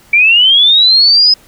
sine linear sweep, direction up, 2299 to 5100 Hz, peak -4 dBFS, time 0.13-1.34 s, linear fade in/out 5 ms, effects pink hiss -44 dBFS RMS until 1.47 s

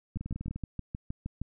two click trains, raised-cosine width 5 ms, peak -22 / -24 dBFS, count 9 / 9, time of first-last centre 0.17-1.416 / 0.16-0.56 s, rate 6.42 / 20 Hz, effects none

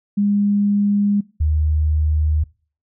sine tone pair in turn, 203.6 / 76.73 Hz, G#3 / D#2, -34 / -24 cents, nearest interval octave + perfect fourth, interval 1690 cents, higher first, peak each -14 / -14 dBFS, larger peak neither, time 0.17-1.21 / 1.4-2.44 s, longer neither, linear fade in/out 10 ms, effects noise-tail reverb RT60 0.4 s tail -23 dB re dry

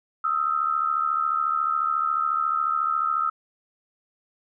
sine tone pair together, 1260.9 / 1335 Hz, D#6 / E6, +23 / +22 cents, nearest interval minor second, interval 99 cents, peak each -24 dBFS, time 0.24-3.3 s, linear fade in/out 5 ms, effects none

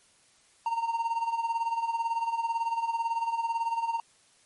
triangle tone with tremolo, 921 Hz, A#5, 21 cents flat, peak -22 dBFS, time 0.66-4 s, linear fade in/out 2 ms, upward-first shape sine, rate 18 Hz, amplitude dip 70%, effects white hiss -62 dBFS RMS until 4.45 s + MP3 48 kbps

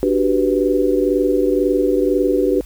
sine chord, G major seventh, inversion second, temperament equal, 293.7 / 370 / 392 / 493.9 Hz, D4 / F#4 / G4 / B4, 0 / 0 / 0 / 0 cents, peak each -19 dBFS, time 0.03-2.61 s, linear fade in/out 0 ms, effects added 50 Hz sine -34 dBFS peak until 2.65 s + white hiss -47 dBFS RMS until 2.65 s

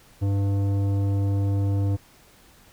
sine tone with tanh clipping, 99.3 Hz, G2, 23 cents sharp, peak -22 dBFS, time 0.21-1.97 s, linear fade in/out 20 ms, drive 13 dB, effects pink hiss -54 dBFS RMS until 2.72 s

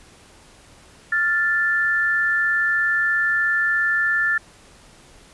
sine tone pair together, 1396.9 / 1760 Hz, F6 / A6, 0 / 0 cents, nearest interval major third, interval 400 cents, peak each -23 / -18 dBFS, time 1.12-4.38 s, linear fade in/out 5 ms, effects pink hiss -49 dBFS RMS until 5.33 s + resampled to 24000 Hz

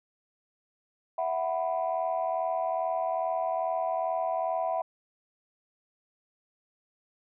sine chord, E suspended second, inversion none, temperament just, 659.3 / 741.7 / 988.9 Hz, E5 / F#5 / B5, 0 / +4 / +2 cents, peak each -29 / -30 / -34 dBFS, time 1.18-4.82 s, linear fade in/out 5 ms, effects tanh soft clip ceiling -19 dBFS

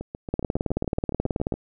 two click trains, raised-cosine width 2 ms, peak -19 / -10 dBFS, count 12 / 23, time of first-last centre 0.01-1.54 / 0.34-1.523 s, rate 7.19 / 18.6 Hz, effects none

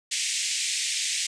white band-pass noise, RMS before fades -28 dBFS, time 0.11-1.27 s, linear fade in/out 10 ms, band 2000 to 8600 Hz, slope 48 dB/octave, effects none

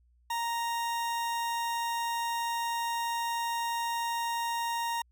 40% pulse tone, 932.3 Hz, A#5, in tune, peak -29 dBFS, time 0.3-5.02 s, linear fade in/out 5 ms, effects added 60 Hz sine -62 dBFS peak until 5.11 s

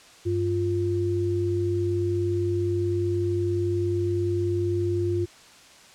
sine tone pair together, 98 / 349.2 Hz, G2 / F4, 0 / 0 cents, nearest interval octave + minor seventh, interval 2200 cents, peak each -26 / -24 dBFS, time 0.25-5.26 s, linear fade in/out 20 ms, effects white hiss -50 dBFS RMS until 5.94 s + low-pass 7000 Hz 12 dB/octave

